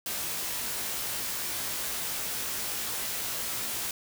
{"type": "noise with comb filter", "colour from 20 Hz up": "white", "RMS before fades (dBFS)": -33, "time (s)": [0.06, 3.91], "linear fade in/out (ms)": 2, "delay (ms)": 18, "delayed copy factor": 0.75, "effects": []}